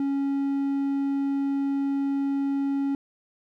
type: tone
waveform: triangle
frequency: 277.2 Hz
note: C#4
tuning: in tune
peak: -21 dBFS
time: 0-2.95 s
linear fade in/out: 2 ms
effects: none